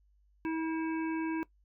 harmonic tone with a mistuned harmonic, 322.1 Hz, E4, 40 cents flat, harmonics 1 / 3 / 5 / 7 / 8, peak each -31 / -41 / -45 / -48 / -49 dBFS, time 0.45-1.43 s, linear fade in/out 0 ms, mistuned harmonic 8, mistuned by +32 cents, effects noise-tail reverb RT60 0.1 s tail -19 dB re dry + added 50 Hz sine -64 dBFS peak until 1.64 s

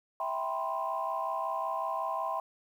sine chord, C major seventh, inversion first, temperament just, 654.1 / 784.9 / 981.1 / 1046.5 Hz, E5 / G5 / B5 / C6, -14 / +2 / -12 / 0 cents, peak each -36 / -36 / -37 / -34 dBFS, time 0.2-2.4 s, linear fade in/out 2 ms, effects tanh soft clip ceiling -21 dBFS + 10-bit

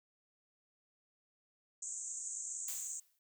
pink band-pass noise, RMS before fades -43 dBFS, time 1.82-3 s, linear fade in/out 5 ms, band 6500 to 8100 Hz, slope 96 dB/octave
blue noise with exponential decay, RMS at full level -41 dBFS, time 2.68-3.19 s, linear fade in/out 2 ms, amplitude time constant 110 ms
effects none

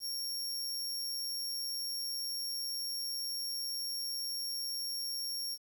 sawtooth tone with amplitude modulation, 5530 Hz, F8, 18 cents flat, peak -31 dBFS, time 0-5.58 s, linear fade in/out 50 ms, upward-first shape sine, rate 138 Hz, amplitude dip 40%, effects 10-bit

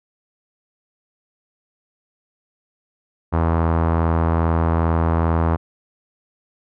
sawtooth tone with low-pass filter, 82.41 Hz, E2, in tune, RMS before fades -18 dBFS, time 3.32-5.57 s, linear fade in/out 20 ms, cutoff 1100 Hz, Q 2, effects none

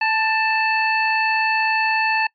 harmonic tone with a mistuned harmonic, 879 Hz, A5, 2 cents flat, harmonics 1 / 2 / 3 / 5, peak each -20 / -22 / -21 / -31 dBFS, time 0.01-2.27 s, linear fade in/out 5 ms, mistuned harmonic 2, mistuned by +17 cents, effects noise-tail reverb RT60 0.1 s tail -24 dB re dry + MP3 64 kbps

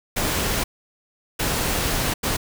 pink noise bursts at uneven times, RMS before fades -23 dBFS, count 3, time 0.16-0.64 / 1.39-2.14 / 2.23-2.37 s, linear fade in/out 10 ms, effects none

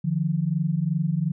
sine tone pair together, 150.08 / 172.8 Hz, D3 / F3, +38 / -18 cents, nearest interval major second, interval 244 cents, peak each -24 dBFS, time 0.04-1.32 s, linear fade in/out 10 ms, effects none

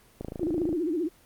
click train, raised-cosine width 2 ms, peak -21 dBFS, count 15, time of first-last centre 0.21-0.729 s, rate 27 Hz
sine tone with vibrato, 329.7 Hz, E4, in tune, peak -25 dBFS, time 0.4-1.09 s, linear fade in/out 20 ms, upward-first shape sine, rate 15 Hz, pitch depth 170 cents each way
effects pink hiss -58 dBFS RMS until 1.25 s + Opus 24 kbps

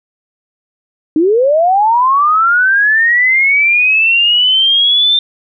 sine linear sweep, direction up, 296.2 to 3599 Hz, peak -7 dBFS, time 1.16-5.19 s, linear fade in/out 2 ms, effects none

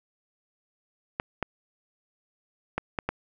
clicks, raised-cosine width 0.5 ms, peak -12 dBFS, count 5, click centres 1.199 / 1.427 / 2.78 / 2.988 / 3.09 s, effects none

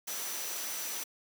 sine tone in noise, 5920 Hz, F#8, in tune, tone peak -42 dBFS, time 0.07-1.04 s, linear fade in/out 10 ms, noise white, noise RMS -38 dBFS, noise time 0.07-1.04 s, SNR -7 dB, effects high-pass 300 Hz 12 dB/octave

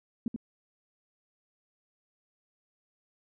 sine tone with echo, 233.1 Hz, A#3, in tune, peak -26 dBFS, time 0.26-0.28 s, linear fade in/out 2 ms, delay 82 ms, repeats 1, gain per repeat -5 dB, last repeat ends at 0.362 s, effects none

